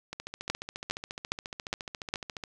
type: two click trains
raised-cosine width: 0.2 ms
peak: -20 / -11 dBFS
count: 34 / 5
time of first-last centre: 0.13-2.438 / 0.5-2.139 s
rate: 14.3 / 2.44 Hz
effects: none